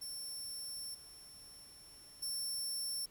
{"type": "tone with level steps", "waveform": "20% pulse", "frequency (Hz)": 5420, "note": "E8", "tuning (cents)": 47, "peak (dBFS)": [-37, -48, -50, -32], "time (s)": [0.01, 3.06], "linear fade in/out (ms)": 10, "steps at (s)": [0.94, 1.64, 2.22], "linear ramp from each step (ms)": 10, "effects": ["pink hiss -65 dBFS RMS until 3.1 s"]}